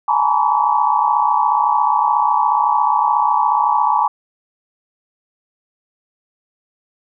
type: tone cluster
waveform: sine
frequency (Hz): 833 / 867 / 935 / 992 / 1140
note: G#5 / A5 / A#5 / B5 / C#6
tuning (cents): +5 / -26 / +5 / +7 / +48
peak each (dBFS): -19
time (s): 0.08-4.08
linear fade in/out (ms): 5
effects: none